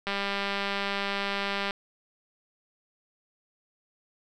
click train, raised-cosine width 0.3 ms, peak -14 dBFS, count 327, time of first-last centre 0.07-1.708 s, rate 199 Hz, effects none

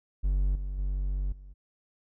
triangle tone with level steps, 47.64 Hz, G1, 49 cents flat, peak -21 / -29 / -25 / -42 dBFS, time 0.23-1.54 s, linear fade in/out 20 ms, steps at 0.55 / 0.78 / 1.32 s, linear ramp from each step 5 ms, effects none

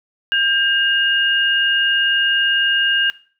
sine tone pair together, 1600 / 2842 Hz, G6 / F7, +35 / +30 cents, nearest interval minor seventh, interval 995 cents, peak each -17 dBFS, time 0.32-3.1 s, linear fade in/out 0 ms, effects noise-tail reverb RT60 0.4 s tail -18 dB re dry

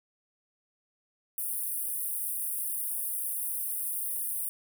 pink high-pass noise, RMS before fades -33 dBFS, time 1.38-4.49 s, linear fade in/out 0 ms, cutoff 9100 Hz, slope 96 dB/octave, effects none

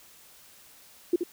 sine tone with echo, 349.2 Hz, F4, in tune, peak -18 dBFS, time 1.13-1.16 s, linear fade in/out 5 ms, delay 76 ms, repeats 1, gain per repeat -7 dB, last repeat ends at 1.236 s, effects white hiss -54 dBFS RMS until 1.32 s

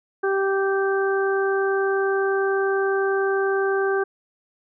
harmonic tone, 390.2 Hz, G4, 8 cents flat, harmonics 1 / 2 / 3 / 4, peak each -20 / -29 / -31 / -27 dBFS, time 0.23-4.04 s, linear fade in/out 10 ms, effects none

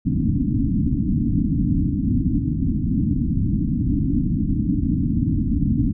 white low-pass noise, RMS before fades -20 dBFS, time 0.05-5.93 s, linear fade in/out 20 ms, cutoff 300 Hz, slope 96 dB/octave, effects none

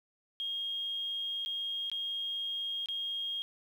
sine tone with dropouts, 3248 Hz, G#7, 39 cents flat, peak -33 dBFS, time 0.4-3.42 s, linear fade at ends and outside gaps 0 ms, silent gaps 1.45-1.46 / 1.899-1.916 / 2.859-2.886 s, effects 10-bit

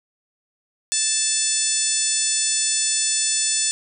harmonic tone with a mistuned harmonic, 880 Hz, A5, in tune, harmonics 2 / 3 / 4 / 5 / 6 / 7 / 8 / 9 / 10, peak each -35 / -33 / -30 / -29 / -28 / -29 / -25 / -25 / -25 dBFS, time 0.92-3.71 s, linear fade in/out 0 ms, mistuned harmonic 7, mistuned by -18 cents, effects none

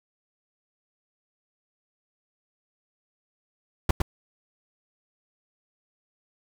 brown noise with echo, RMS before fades -18 dBFS, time 3.89-3.91 s, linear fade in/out 5 ms, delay 110 ms, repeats 1, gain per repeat -4 dB, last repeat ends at 4.02 s, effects none

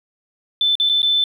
triangle tone with dropouts, 3525 Hz, A7, 2 cents sharp, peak -10 dBFS, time 0.61-1.24 s, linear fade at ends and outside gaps 2 ms, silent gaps 0.754-0.799 / 0.891-0.896 / 1.019-1.029 s, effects tanh soft clip ceiling -12 dBFS

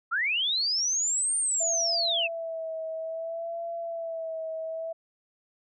sine linear two-way sweep, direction up then down, 1264 to 8960 to 2495 Hz, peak -24 dBFS, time 0.11-2.28 s, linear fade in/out 20 ms, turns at 1.37 s
sine tone with vibrato, 659.3 Hz, E5, in tune, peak -31 dBFS, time 1.6-4.93 s, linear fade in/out 10 ms, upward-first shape sine, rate 0.6 Hz, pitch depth 43 cents each way
effects none

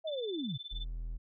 sine linear sweep, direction down, 659.3 to 110 Hz, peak -34 dBFS, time 0.04-0.58 s, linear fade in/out 20 ms
sine tone with tremolo, 3528 Hz, A7, 4 cents sharp, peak -38 dBFS, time 0.07-0.85 s, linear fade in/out 5 ms, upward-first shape triangle, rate 19 Hz, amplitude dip 100%
triangle tone, 41.2 Hz, E1, in tune, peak -34 dBFS, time 0.71-1.18 s, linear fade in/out 20 ms
effects none

